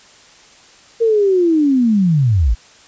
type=linear sweep; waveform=sine; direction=down; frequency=466.2 to 46 Hz; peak=-10 dBFS; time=1-2.55 s; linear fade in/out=20 ms; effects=white hiss -45 dBFS RMS until 2.87 s + resampled to 16000 Hz